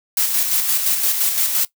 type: noise with tremolo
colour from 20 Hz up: blue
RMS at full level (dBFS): -17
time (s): 0.17-1.65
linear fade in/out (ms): 2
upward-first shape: square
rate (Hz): 5.8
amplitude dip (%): 40
effects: noise-tail reverb RT60 0.1 s tail -18 dB re dry